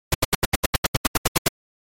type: noise bursts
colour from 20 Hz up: pink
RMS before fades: -17 dBFS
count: 14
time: 0.12-1.483 s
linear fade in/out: 5 ms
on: 24 ms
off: 79 ms
effects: MP3 64 kbps